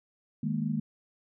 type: chord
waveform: sine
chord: D# suspended fourth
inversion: none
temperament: equal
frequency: 155.56 / 207.7 / 233.1 Hz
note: D#3 / G#3 / A#3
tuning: 0 / 0 / 0 cents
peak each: -32 dBFS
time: 0.43-0.8 s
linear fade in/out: 5 ms
effects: none